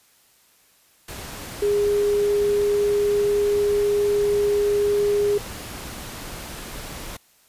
sine tone in noise, 410 Hz, G#4, 22 cents flat, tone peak -17 dBFS, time 1.62-5.38 s, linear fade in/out 5 ms, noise pink, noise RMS -35 dBFS, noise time 1.08-7.17 s, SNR +15 dB, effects white hiss -58 dBFS RMS until 7.48 s + resampled to 32000 Hz

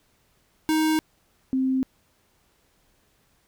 square / sine tone pair in turn, 313.5 / 262 Hz, D#4 / C4, +13 / +2 cents, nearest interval minor third, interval 311 cents, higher first, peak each -20 dBFS, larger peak neither, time 0.69-0.99 / 1.53-1.83 s, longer neither, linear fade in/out 0 ms, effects pink hiss -65 dBFS RMS until 3.47 s

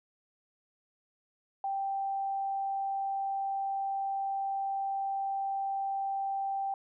sine tone, 784 Hz, G5, in tune, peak -30 dBFS, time 1.64-6.74 s, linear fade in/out 2 ms, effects none

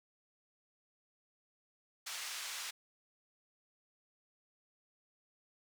white band-pass noise, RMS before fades -43 dBFS, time 2.06-2.71 s, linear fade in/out 10 ms, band 1100 to 6700 Hz, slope 12 dB/octave, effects none

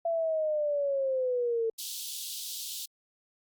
sine linear sweep, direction down, 676 to 445.9 Hz, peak -26 dBFS, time 0.05-1.7 s, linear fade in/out 5 ms
pink high-pass noise, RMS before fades -38 dBFS, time 1.78-2.86 s, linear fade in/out 10 ms, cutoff 3200 Hz, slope 48 dB/octave
effects Opus 48 kbps

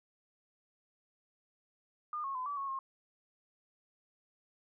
sine tone with pitch steps, 1213 / 1091 / 1016 / 1151 / 1101 / 1073 Hz, D#6 / C#6 / B5 / D6 / C#6 / C6, -44 / -28 / +49 / -35 / -12 / +43 cents, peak -35 dBFS, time 2.13-2.79 s, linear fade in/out 2 ms, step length 110 ms, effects none

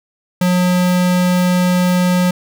square tone, 180.2 Hz, F#3, 45 cents flat, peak -12 dBFS, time 0.41-2.31 s, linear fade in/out 5 ms, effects none

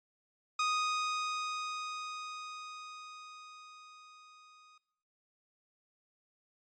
sawtooth tone with level ramp, 1244.5 Hz, D#6, in tune, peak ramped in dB -25 to -55 dBFS, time 0.59-4.78 s, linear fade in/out 5 ms, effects noise-tail reverb RT60 0.8 s tail -22 dB re dry + resampled to 16000 Hz

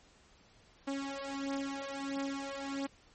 sawtooth beating tone pair, 274.8 / 276.3 Hz, C#4 / C#4, -15 / -6 cents, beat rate 1.5 Hz, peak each -35 / -35 dBFS, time 0.87-2.87 s, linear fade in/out 10 ms, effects pink hiss -63 dBFS RMS until 3.14 s + MP3 32 kbps

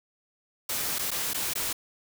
white noise with dropouts, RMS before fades -30 dBFS, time 0.69-1.73 s, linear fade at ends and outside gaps 5 ms, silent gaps 0.986-0.991 / 1.107-1.114 / 1.335-1.343 / 1.536-1.553 s, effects none

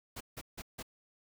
pink noise bursts, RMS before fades -43 dBFS, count 4, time 0.16-0.828 s, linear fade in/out 10 ms, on 47 ms, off 160 ms, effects none

